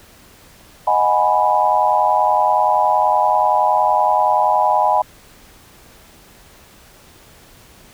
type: chord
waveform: sine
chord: G# minor seventh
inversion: second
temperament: equal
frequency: 622.3 / 740 / 830.6 / 987.8 Hz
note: D#5 / F#5 / G#5 / B5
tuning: 0 / 0 / 0 / 0 cents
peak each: -20 / -19 / -16 / -17 dBFS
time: 0.87-5.02 s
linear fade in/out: 5 ms
effects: pink hiss -46 dBFS RMS until 7.93 s